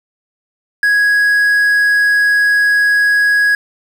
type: tone with quantisation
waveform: triangle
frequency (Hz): 1662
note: G#6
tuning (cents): +1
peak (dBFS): -7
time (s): 0.83-3.55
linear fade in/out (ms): 2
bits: 6
effects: none